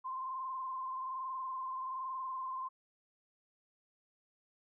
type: tone with frequency modulation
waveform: sine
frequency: 1044 Hz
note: C6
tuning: 4 cents flat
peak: -37 dBFS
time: 0.04-2.69 s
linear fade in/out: 20 ms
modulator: 21.2 Hz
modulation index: 1.2
effects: none